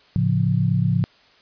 sine chord, A augmented, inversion none, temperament equal, 110 / 138.59 / 174.61 Hz, A2 / C#3 / E#3, 0 / 0 / 0 cents, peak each -21 dBFS, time 0.16-1.04 s, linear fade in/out 0 ms, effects white hiss -54 dBFS RMS until 1.41 s + resampled to 11025 Hz

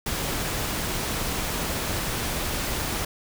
pink noise, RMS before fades -28 dBFS, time 0.06-3.05 s, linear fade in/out 5 ms, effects none

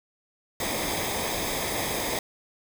pink noise with comb filter, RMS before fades -29 dBFS, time 0.6-2.19 s, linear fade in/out 2 ms, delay 0.7 ms, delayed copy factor -0.65, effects none

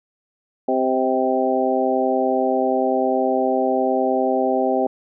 harmonic tone with a mistuned harmonic, 130.3 Hz, C3, 7 cents flat, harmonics 2 / 3 / 4 / 5 / 6, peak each -23 / -23 / -23 / -23 / -23 dBFS, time 0.68-4.87 s, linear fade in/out 5 ms, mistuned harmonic 5, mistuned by -25 cents, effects none

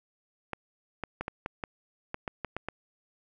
clicks, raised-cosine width 0.5 ms, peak -18 dBFS, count 11, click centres 0.533 / 1.037 / 1.21 / 1.281 / 1.461 / 1.638 / 2.144 / 2.278 / 2.447 / 2.566 / 2.686 s, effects none

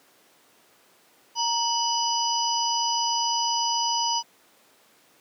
harmonic tone with a mistuned harmonic, 987.8 Hz, B5, in tune, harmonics 1 / 3 / 5 / 6, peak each -25 / -31 / -28 / -30 dBFS, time 1.35-4.23 s, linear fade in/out 50 ms, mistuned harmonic 1, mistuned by -97 cents, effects pink hiss -58 dBFS RMS until 5.2 s + high-pass 300 Hz 12 dB/octave

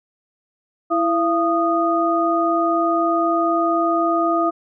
sine tone cluster, 332 / 681 / 1236 Hz, E4 / F5 / D#6, +12 / -44 / -12 cents, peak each -20 dBFS, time 0.9-4.51 s, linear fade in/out 20 ms, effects none

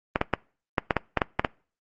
clicks, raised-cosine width 0.5 ms, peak -5 dBFS, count 10, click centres 0.159 / 0.214 / 0.337 / 0.782 / 0.908 / 0.967 / 1.173 / 1.218 / 1.395 / 1.448 s, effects noise-tail reverb RT60 0.4 s tail -25 dB re dry + Opus 24 kbps

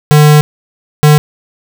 square tone bursts at uneven times, 150 Hz, D3, 37 cents sharp, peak -3 dBFS, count 2, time 0.11-0.41 / 1.03-1.18 s, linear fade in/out 0 ms, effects none

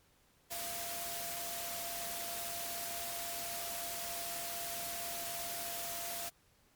sine tone in noise, 688 Hz, F5, 26 cents flat, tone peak -45 dBFS, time 0.5-6.3 s, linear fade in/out 20 ms, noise white, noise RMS -41 dBFS, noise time 0.5-6.3 s, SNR -7 dB, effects pink hiss -69 dBFS RMS until 6.75 s + MP3 96 kbps

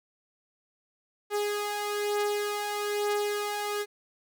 sawtooth beating tone pair, 412.9 / 414 Hz, G#4 / G#4, -10 / -5 cents, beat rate 1.1 Hz, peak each -30 / -25 dBFS, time 1.3-3.86 s, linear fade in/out 50 ms, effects none

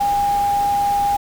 sine tone in noise, 810 Hz, G#5, 43 cents flat, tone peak -15 dBFS, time 0-1.17 s, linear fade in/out 10 ms, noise pink, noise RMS -32 dBFS, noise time 0-1.17 s, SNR +14 dB, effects none

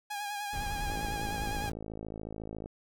sawtooth tone with vibrato, 821 Hz, G#5, 20 cents flat, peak -31 dBFS, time 0.1-1.7 s, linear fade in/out 10 ms, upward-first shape sine, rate 9.9 Hz, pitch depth 37 cents each way
brown noise, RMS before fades -38 dBFS, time 0.53-1.72 s, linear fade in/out 5 ms
click train, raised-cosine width 2 ms, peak -27 dBFS, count 96, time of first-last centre 0.9-2.659 s, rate 54 Hz
effects none

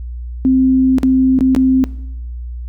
sine tone with dropouts, 260.9 Hz, C4, 5 cents flat, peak -8 dBFS, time 0.45-1.84 s, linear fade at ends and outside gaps 0 ms, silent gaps 0.984-1.032 / 1.389-1.408 / 1.549-1.563 s, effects noise-tail reverb RT60 0.8 s tail -19 dB re dry + added 60 Hz sine -23 dBFS peak until 2.68 s

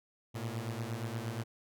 sawtooth beating tone pair, 110 / 118.5 Hz, A2 / A#2, 0 / +29 cents, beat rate 8.5 Hz, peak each -35 / -35 dBFS, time 0.34-1.44 s, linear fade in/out 20 ms, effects none

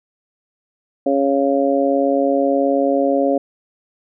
harmonic tone, 138.59 Hz, C#3, in tune, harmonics 2 / 3 / 4 / 5, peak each -18 / -22 / -17 / -22 dBFS, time 1.06-3.38 s, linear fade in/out 5 ms, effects none

